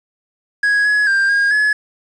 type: tone with pitch steps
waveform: triangle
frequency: 1661 / 1684 / 1589 / 1626 / 1701 Hz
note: G#6 / G#6 / G6 / G#6 / G#6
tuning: 0 / +24 / +23 / -37 / +41 cents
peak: -10 dBFS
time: 0.63-1.73 s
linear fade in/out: 5 ms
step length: 220 ms
effects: resampled to 22050 Hz + 7-bit